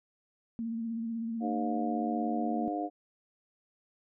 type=tone with vibrato; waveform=sine; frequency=228.4 Hz; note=A#3; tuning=35 cents flat; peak=-32 dBFS; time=0.59-2.68 s; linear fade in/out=0 ms; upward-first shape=sine; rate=16 Hz; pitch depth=33 cents each way
type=harmonic tone; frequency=101.5 Hz; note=G#2; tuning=39 cents flat; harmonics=3 / 4 / 5 / 6 / 7; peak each=-34 / -42 / -42 / -43 / -34 dBFS; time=1.4-2.9 s; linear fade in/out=50 ms
effects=none